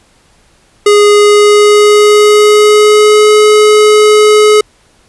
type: tone with pitch glide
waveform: square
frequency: 413.4 to 424 Hz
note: G#4 to G#4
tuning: -8 to +36 cents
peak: -3 dBFS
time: 0.86-4.61 s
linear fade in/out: 5 ms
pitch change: +44 cents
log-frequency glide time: 1.09-3.33 s
effects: pink hiss -48 dBFS RMS until 5.08 s + resampled to 24000 Hz